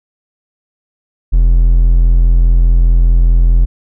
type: tone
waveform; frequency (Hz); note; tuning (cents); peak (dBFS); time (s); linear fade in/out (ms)
triangle; 42.42; F1; -50; -3; 1.32-3.66; 20
effects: none